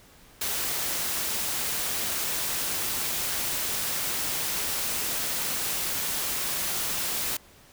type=noise; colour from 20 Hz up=white; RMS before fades=-29 dBFS; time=0.41-7.37 s; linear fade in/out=5 ms; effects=pink hiss -54 dBFS RMS until 7.72 s